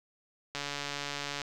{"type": "click train", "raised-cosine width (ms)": 0.2, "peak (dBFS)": -18, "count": 125, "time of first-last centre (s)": [0.55, 1.417], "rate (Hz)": 143, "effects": []}